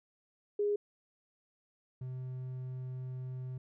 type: tone pair in turn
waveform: sine / triangle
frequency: 412.1 / 128.31 Hz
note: G#4 / C3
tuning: -13 / -33 cents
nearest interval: octave + minor sixth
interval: 2020 cents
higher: first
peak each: -28 / -36 dBFS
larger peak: first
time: 0.59-0.76 / 2.01-3.58 s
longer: second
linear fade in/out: 5 ms
effects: none